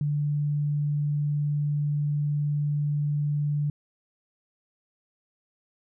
sine tone, 146.83 Hz, D3, in tune, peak -23 dBFS, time 0.01-3.7 s, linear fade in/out 2 ms, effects none

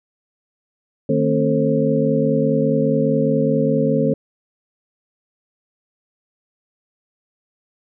sine tone cluster, 153.4 / 223.2 / 268.1 / 444.5 / 534 Hz, D#3 / A3 / C4 / A4 / C5, -24 / +25 / +42 / +18 / +35 cents, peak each -21 dBFS, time 1.09-4.14 s, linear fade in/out 5 ms, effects none

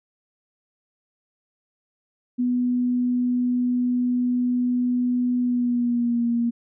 sine tone with pitch glide, 246.9 to 235.6 Hz, B3 to A#3, 0 to +19 cents, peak -19 dBFS, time 2.38-6.51 s, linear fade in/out 20 ms, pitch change -81 cents, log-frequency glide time 5.4-6.25 s, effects none

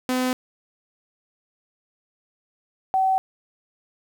sawtooth / sine tone pair in turn, 254.3 / 762 Hz, C4 / G5, -49 / -49 cents, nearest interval octave + perfect fifth, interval 1900 cents, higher second, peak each -17 dBFS, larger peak neither, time 0.09-0.33 / 2.94-3.18 s, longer neither, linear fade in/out 0 ms, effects 9-bit

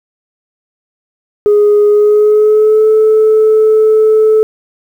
sine tone with pitch glide, 415.3 to 434.9 Hz, G#4 to A4, 0 to -20 cents, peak -3 dBFS, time 1.46-4.43 s, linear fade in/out 0 ms, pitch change +80 cents, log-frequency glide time 1.88-2.88 s, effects tanh soft clip ceiling -2 dBFS + 7-bit

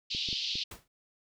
white band-pass noise, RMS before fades -34 dBFS, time 0.1-0.64 s, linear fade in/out 10 ms, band 2800 to 4800 Hz, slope 48 dB/octave
clicks, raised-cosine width 3 ms, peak -30 dBFS, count 4, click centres 0.149 / 0.288 / 0.329 / 0.555 s
pink noise with exponential decay, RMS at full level -40 dBFS, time 0.71-0.88 s, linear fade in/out 5 ms, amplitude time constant 36 ms
effects none

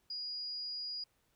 sine tone, 4884 Hz, D#8, 33 cents flat, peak -38 dBFS, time 0.1-1.04 s, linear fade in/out 5 ms, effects pink hiss -75 dBFS RMS until 1.35 s

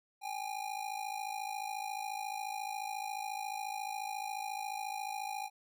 square ring-modulated tone, 809 Hz, G#5, 46 cents flat, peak -35 dBFS, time 0.21-5.5 s, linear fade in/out 50 ms, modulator 27.1 Hz, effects none

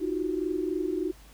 sine tone cluster, 311.1 / 351.9 / 375.4 Hz, D#4 / F4 / F#4, 0 / +13 / +25 cents, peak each -31 dBFS, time 0-1.12 s, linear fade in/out 20 ms, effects added 50 Hz sine -51 dBFS peak until 1.33 s + pink hiss -55 dBFS RMS until 1.33 s

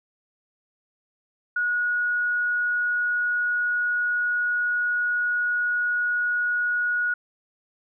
sine tone, 1454 Hz, F#6, 31 cents flat, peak -21 dBFS, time 1.56-7.14 s, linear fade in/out 5 ms, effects none

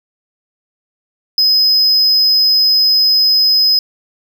triangle tone, 5060 Hz, D#8, 28 cents sharp, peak -7 dBFS, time 1.38-3.79 s, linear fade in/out 2 ms, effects 7-bit

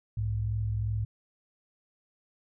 sine tone pair together, 63.1 / 106.04 Hz, B1 / G#2, +38 / +37 cents, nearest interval major sixth, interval 899 cents, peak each -34 / -28 dBFS, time 0.17-1.05 s, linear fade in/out 5 ms, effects none

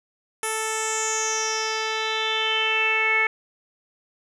10% pulse tone with low-pass filter sweep, 440 Hz, A4, in tune, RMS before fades -24 dBFS, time 0.43-3.27 s, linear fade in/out 2 ms, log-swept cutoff 10000 to 2100 Hz, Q 6.3, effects none

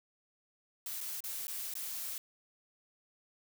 blue noise with dropouts, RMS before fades -40 dBFS, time 0.86-2.18 s, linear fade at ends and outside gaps 2 ms, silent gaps 1.006-1.01 / 1.205-1.239 / 1.47-1.48 / 1.739-1.753 s, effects none

